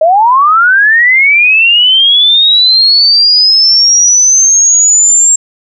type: linear sweep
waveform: sine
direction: up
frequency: 609 to 7500 Hz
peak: -3 dBFS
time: 0.01-5.36 s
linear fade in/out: 5 ms
effects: none